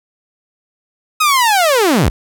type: linear sweep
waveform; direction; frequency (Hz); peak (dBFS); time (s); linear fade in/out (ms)
sawtooth; down; 1280 to 36.71; -6; 1.2-2.1; 10
effects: none